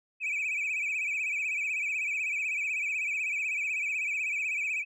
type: tone with vibrato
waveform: sine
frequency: 2426 Hz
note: D#7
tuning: 44 cents flat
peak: -26 dBFS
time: 0.2-4.85 s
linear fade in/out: 50 ms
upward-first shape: sine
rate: 16 Hz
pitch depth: 110 cents each way
effects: tanh soft clip ceiling -27 dBFS